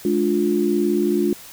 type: chord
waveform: sine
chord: D diminished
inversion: second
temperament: just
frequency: 211.4 / 293.7 / 352.4 Hz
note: Ab3 / D4 / F4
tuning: +31 / 0 / +16 cents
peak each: -22 / -22 / -19 dBFS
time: 0.05-1.33 s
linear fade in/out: 2 ms
effects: white hiss -41 dBFS RMS until 1.52 s